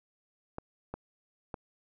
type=clicks; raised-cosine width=1 ms; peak=-23 dBFS; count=3; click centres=0.584 / 0.94 / 1.542 s; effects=none